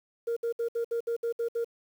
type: tone bursts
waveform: sine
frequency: 466.2 Hz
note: A#4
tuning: in tune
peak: -25 dBFS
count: 9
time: 0.27-1.646 s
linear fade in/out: 10 ms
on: 96 ms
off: 64 ms
effects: tanh soft clip ceiling -24 dBFS + 9-bit